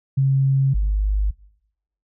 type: tone pair in turn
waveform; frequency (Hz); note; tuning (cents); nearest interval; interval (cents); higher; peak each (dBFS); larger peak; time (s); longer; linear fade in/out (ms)
sine; 135.5 / 50.81; C#3 / G#1; -39 / -37; octave + perfect fourth; 1698; first; -14 / -16; first; 0.17-0.74 / 0.74-1.31; neither; 10
effects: noise-tail reverb RT60 0.8 s tail -22 dB re dry